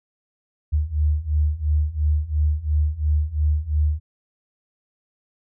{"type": "beating tone pair", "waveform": "sine", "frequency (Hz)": [74, 76.9], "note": ["D2", "D#2"], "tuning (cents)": [14, -20], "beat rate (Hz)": 2.9, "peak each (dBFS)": [-22, -20], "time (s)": [0.72, 4], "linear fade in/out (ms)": 20, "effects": []}